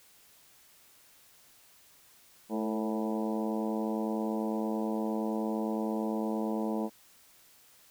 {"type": "harmonic tone with a mistuned harmonic", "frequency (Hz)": 108.8, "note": "A2", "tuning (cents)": -19, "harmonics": [2, 3, 4, 5, 6, 7, 8, 9], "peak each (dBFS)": [-32, -36, -38, -40, -42, -43, -44, -45], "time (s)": [2.49, 6.9], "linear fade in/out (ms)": 50, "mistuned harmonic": 4, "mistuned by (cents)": 37, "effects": ["white hiss -60 dBFS RMS until 7.9 s"]}